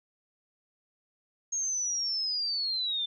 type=linear sweep; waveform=sine; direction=down; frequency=6550 to 3520 Hz; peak=-28 dBFS; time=1.52-3.06 s; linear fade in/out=10 ms; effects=none